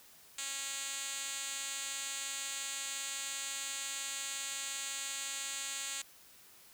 5% pulse tone with band-pass filter, 274.3 Hz, C#4, 18 cents flat, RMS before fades -40 dBFS, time 0.38-6.02 s, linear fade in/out 5 ms, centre 6400 Hz, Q 2.2, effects white hiss -59 dBFS RMS until 6.73 s

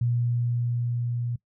sine tone with level ramp, 120 Hz, B2, 49 cents flat, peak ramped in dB -21 to -26 dBFS, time 0.01-1.36 s, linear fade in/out 5 ms, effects noise-tail reverb RT60 0.1 s tail -21 dB re dry

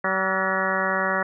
harmonic tone with a mistuned harmonic, 190.5 Hz, G3, 49 cents flat, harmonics 1 / 2 / 3 / 4 / 5 / 6 / 7 / 8 / 9 / 10, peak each -32 / -33 / -28 / -32 / -32 / -29 / -31 / -29 / -29 / -29 dBFS, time 0.04-1.23 s, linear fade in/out 5 ms, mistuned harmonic 8, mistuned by -79 cents, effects none

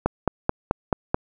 click train, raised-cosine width 1 ms, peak -5 dBFS, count 6, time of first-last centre 0.06-1.145 s, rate 4.61 Hz, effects none

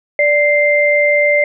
sine tone pair together, 586.5 / 2090 Hz, D5 / C7, -2 / -2 cents, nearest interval octave + minor seventh, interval 2200 cents, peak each -12 dBFS, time 0.19-1.44 s, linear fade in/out 2 ms, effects none

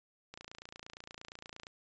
click train, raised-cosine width 0.2 ms, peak -29 dBFS, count 39, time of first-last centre 0.34-1.669 s, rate 28.6 Hz, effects resampled to 16000 Hz

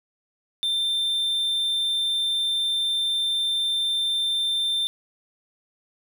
triangle tone, 3576 Hz, A7, 27 cents sharp, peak -20 dBFS, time 0.63-4.87 s, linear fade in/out 0 ms, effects none

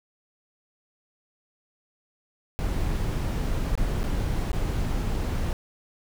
brown noise with dropouts, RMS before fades -26 dBFS, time 2.59-5.53 s, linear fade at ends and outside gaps 0 ms, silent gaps 3.753-3.776 / 4.031-4.04 / 4.517-4.53 s, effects none

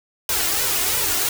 white noise with flanger, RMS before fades -21 dBFS, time 0.29-1.29 s, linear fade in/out 2 ms, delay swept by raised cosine 2 to 2.86 ms, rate 2.9 Hz, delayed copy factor +0.65, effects none

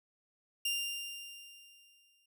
sawtooth tone with exponential decay, 2794 Hz, F7, in tune, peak -27 dBFS, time 0.65-2.26 s, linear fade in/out 5 ms, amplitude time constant 350 ms, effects none

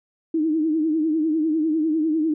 sine tone with vibrato, 314.1 Hz, D#4, 16 cents sharp, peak -18 dBFS, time 0.34-2.34 s, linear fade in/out 5 ms, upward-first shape triangle, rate 10 Hz, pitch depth 98 cents each way, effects none

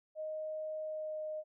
sine tone with pitch glide, 622.3 to 618 Hz, D#5 to D#5, 0 to -12 cents, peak -37 dBFS, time 0.15-1.44 s, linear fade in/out 50 ms, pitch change -12 cents, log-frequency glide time 0.83-1.22 s, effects none

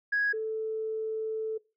sine tone pair in turn, 1659 / 439.4 Hz, G#6 / A4, -2 / -2 cents, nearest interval octave + major seventh, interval 2300 cents, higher first, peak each -23 / -29 dBFS, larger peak first, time 0.12-0.33 / 0.33-1.58 s, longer second, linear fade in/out 10 ms, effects noise-tail reverb RT60 0.3 s tail -22 dB re dry + tanh soft clip ceiling -20 dBFS

